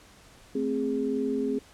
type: tone cluster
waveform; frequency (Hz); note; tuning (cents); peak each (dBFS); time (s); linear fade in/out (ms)
sine; 220.5 / 262.6 / 412.8; A3 / C4 / G#4; +4 / +6 / -10; -34 / -28 / -29; 0.55-1.59; 5
effects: pink hiss -54 dBFS RMS until 1.73 s + low-pass 10000 Hz 12 dB/octave